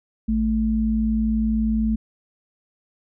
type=tone pair together; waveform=sine; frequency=56.22 / 220 Hz; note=A1 / A3; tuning=+38 / 0 cents; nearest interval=2 octaves; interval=2362 cents; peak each=-24 / -19 dBFS; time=0.28-1.96 s; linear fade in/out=10 ms; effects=none